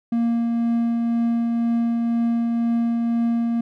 triangle tone with tremolo, 233.1 Hz, A#3, in tune, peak -15 dBFS, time 0.12-3.61 s, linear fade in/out 5 ms, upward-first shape triangle, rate 2 Hz, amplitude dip 25%, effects none

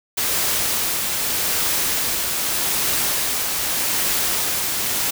white noise with tremolo, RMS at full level -20 dBFS, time 0.17-5.11 s, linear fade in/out 10 ms, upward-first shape triangle, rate 0.82 Hz, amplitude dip 30%, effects none

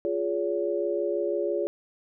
sine chord, Db major, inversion first, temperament equal with one note detuned, 349.2 / 415.3 / 567.7 Hz, F4 / Ab4 / Db5, 0 / 0 / +41 cents, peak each -29 dBFS, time 0.05-1.67 s, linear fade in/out 0 ms, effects none

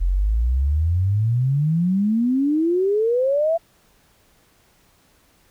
sine exponential sweep, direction up, 42.04 to 680 Hz, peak -16 dBFS, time 0-3.58 s, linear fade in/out 20 ms, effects pink hiss -58 dBFS RMS until 5.5 s

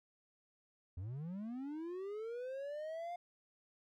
triangle linear sweep, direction up, 82.41 to 710 Hz, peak -39 dBFS, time 0.97-3.16 s, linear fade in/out 5 ms, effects none

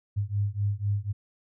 sine beating tone pair, 99.9 / 103.9 Hz, G2 / G#2, +33 / +1 cents, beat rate 4 Hz, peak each -28 dBFS, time 0.16-1.13 s, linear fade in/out 20 ms, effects none

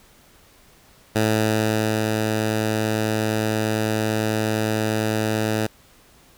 10% pulse tone with ADSR envelope, 108.8 Hz, A2, 19 cents flat, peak -9 dBFS, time 1.15-5.67 s, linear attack 12 ms, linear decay 880 ms, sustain -3 dB, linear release 9 ms, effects pink hiss -53 dBFS RMS until 6.37 s

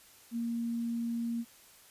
sine tone, 233.4 Hz, A#3, 2 cents sharp, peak -31 dBFS, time 0.31-1.45 s, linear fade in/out 50 ms, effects white hiss -58 dBFS RMS until 1.9 s + resampled to 32000 Hz

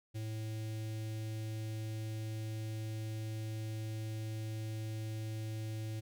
square tone with notch filter, 109.5 Hz, A2, 8 cents flat, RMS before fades -40 dBFS, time 0.14-6.01 s, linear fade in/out 20 ms, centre 1100 Hz, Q 0.61, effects none

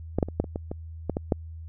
clicks, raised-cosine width 2 ms, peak -10 / -8 / -22 / -9 / -22 / -17 / -18 / -12 / -13 / -8 dBFS, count 10, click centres 0.186 / 0.228 / 0.286 / 0.4 / 0.442 / 0.559 / 0.715 / 1.097 / 1.169 / 1.322 s, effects added 81 Hz sine -37 dBFS peak until 1.68 s

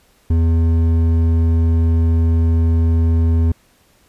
triangle tone with hard clipping, 82.41 Hz, E2, in tune, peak -13 dBFS, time 0.3-3.52 s, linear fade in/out 5 ms, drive 12 dB, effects pink hiss -55 dBFS RMS until 4.08 s + resampled to 32000 Hz

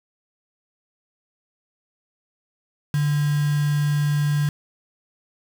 sine tone with quantisation, 146.83 Hz, D3, in tune, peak -18 dBFS, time 2.94-4.49 s, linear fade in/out 2 ms, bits 5, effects none

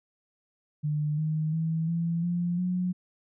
sine tone with pitch steps, 150 / 155.74 / 161.7 / 167.88 / 174.31 / 180.98 Hz, D3 / D#3 / E3 / E3 / F3 / F#3, +37 / +2 / -33 / +32 / -3 / -38 cents, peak -25 dBFS, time 0.83-2.93 s, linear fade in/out 20 ms, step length 350 ms, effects none

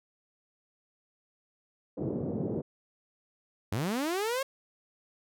white band-pass noise, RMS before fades -33 dBFS, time 1.97-2.62 s, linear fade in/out 10 ms, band 100 to 430 Hz, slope 24 dB/octave
sawtooth linear sweep, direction up, 87.31 to 552 Hz, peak -25 dBFS, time 3.72-4.43 s, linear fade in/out 5 ms
effects none

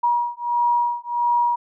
sine beating tone pair, 956 / 957.5 Hz, A#5 / A#5, +43 / +46 cents, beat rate 1.5 Hz, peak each -21 dBFS, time 0.03-1.56 s, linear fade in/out 10 ms, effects none

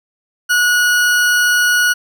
40% pulse tone, 1459 Hz, F#6, 25 cents flat, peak -10 dBFS, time 0.49-1.94 s, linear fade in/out 20 ms, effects none

